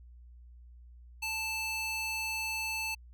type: tone with high-pass filter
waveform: square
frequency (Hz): 880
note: A5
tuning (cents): 0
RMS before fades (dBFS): -35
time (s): 1.22-2.95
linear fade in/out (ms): 10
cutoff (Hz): 2000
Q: 2
effects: added 60 Hz sine -50 dBFS peak until 3.13 s